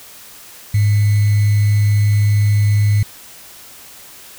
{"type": "tone with sample-and-hold", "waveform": "sine", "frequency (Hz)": 103.83, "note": "G#2", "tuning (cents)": 0, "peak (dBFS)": -10, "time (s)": [0.74, 3.03], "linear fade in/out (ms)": 5, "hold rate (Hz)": 2100, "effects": ["white hiss -39 dBFS RMS until 4.38 s"]}